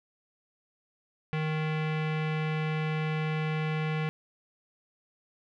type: tone with low-pass filter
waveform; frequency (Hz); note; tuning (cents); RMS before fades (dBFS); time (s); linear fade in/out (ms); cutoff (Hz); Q
square; 155.7; D#3; +2; -30; 1.33-4.09; 0; 2500; 2.5
effects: none